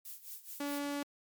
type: noise with tremolo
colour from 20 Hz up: violet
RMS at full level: -44 dBFS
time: 0.05-0.79 s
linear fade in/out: 2 ms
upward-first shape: sine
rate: 4.7 Hz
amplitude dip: 80%
type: tone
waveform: sawtooth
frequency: 286.1 Hz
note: D4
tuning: 45 cents flat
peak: -31 dBFS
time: 0.6-1.03 s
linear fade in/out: 5 ms
effects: MP3 96 kbps